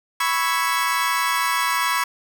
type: chord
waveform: 30% pulse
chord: C# minor seventh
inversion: third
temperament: equal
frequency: 987.8 / 1108.7 / 1318.5 / 1661.2 Hz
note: B5 / C#6 / E6 / G#6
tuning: 0 / 0 / 0 / 0 cents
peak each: -21 / -21 / -25 / -24 dBFS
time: 0.2-2.04 s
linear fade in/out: 5 ms
effects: none